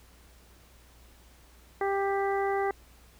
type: harmonic tone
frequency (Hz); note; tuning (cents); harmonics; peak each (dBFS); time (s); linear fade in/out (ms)
394.5; G4; +11; 1 / 2 / 3 / 4 / 5; -28 / -30 / -37 / -40 / -38; 1.81-2.71; 2
effects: added 60 Hz sine -56 dBFS peak until 3.19 s + pink hiss -59 dBFS RMS until 3.19 s